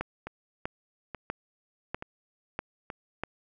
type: two click trains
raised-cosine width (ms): 0.5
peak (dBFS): -16 / -22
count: 6 / 4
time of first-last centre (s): 0.01-3.236 / 0.27-2.902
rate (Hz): 1.55 / 1.14
effects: none